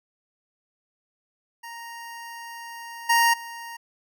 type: tone with level steps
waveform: 25% pulse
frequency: 932.3 Hz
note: A#5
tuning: in tune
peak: -33 / -13 / -32 dBFS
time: 1.63-3.77 s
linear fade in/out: 10 ms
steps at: 3.09 / 3.33 s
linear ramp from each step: 10 ms
effects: none